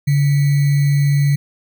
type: tone with sample-and-hold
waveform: sine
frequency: 142.6 Hz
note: C#3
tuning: 49 cents sharp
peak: -11 dBFS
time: 0.07-1.36 s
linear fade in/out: 10 ms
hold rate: 2100 Hz
effects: none